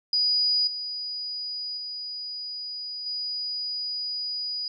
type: tone with level steps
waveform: sine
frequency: 4920 Hz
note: D#8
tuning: 20 cents flat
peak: -20 / -30 / -32 / -28 dBFS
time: 0.13-4.68 s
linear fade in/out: 2 ms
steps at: 0.67 / 1.77 / 3.06 s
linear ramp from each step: 5 ms
effects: none